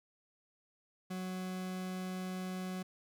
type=tone; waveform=40% pulse; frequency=185 Hz; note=F#3; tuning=in tune; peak=-37 dBFS; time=1.1-2.83 s; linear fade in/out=10 ms; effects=none